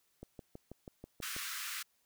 click train, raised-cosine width 2 ms, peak -33 dBFS, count 8, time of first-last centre 0.23-1.365 s, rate 6.17 Hz
pink high-pass noise, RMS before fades -41 dBFS, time 1.22-1.83 s, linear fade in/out 10 ms, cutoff 1200 Hz, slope 48 dB/octave
effects white hiss -75 dBFS RMS until 2.05 s

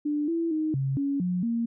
sine tone with pitch steps, 295.8 / 333 / 311.6 / 135.4 / 279.8 / 179.8 / 232.3 Hz, D4 / E4 / D#4 / C#3 / C#4 / F#3 / A#3, +13 / +18 / +3 / -40 / +16 / -49 / -6 cents, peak -24 dBFS, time 0.05-1.66 s, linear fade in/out 10 ms, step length 230 ms, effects none

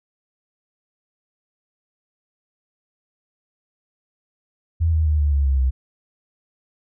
sine tone with pitch steps, 82.41 / 79.19 / 76.1 / 73.12 / 70.27 / 67.52 / 64.88 Hz, E2 / D#2 / D#2 / D2 / C#2 / C#2 / C2, 0 / +31 / -38 / -7 / +24 / -45 / -14 cents, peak -15 dBFS, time 4.8-5.71 s, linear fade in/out 20 ms, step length 130 ms, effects none

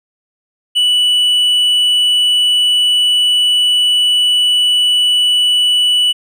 sine tone with hard clipping, 2960 Hz, F#7, in tune, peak -10 dBFS, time 0.75-6.13 s, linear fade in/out 20 ms, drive 3 dB, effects none

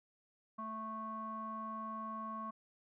square tone with low-pass filter, 220 Hz, A3, in tune, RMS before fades -43 dBFS, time 0.58-2.51 s, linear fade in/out 10 ms, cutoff 1100 Hz, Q 9.3, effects none

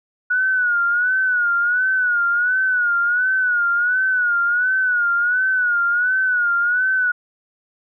sine tone with vibrato, 1461 Hz, F#6, 22 cents flat, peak -15 dBFS, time 0.3-7.12 s, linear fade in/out 10 ms, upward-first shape sine, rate 1.4 Hz, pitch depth 84 cents each way, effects none

